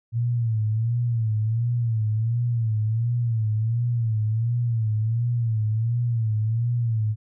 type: tone with vibrato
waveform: sine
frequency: 113.9 Hz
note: A#2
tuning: 40 cents flat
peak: -20 dBFS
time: 0.12-7.16 s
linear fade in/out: 50 ms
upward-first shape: sine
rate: 1.4 Hz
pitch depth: 99 cents each way
effects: none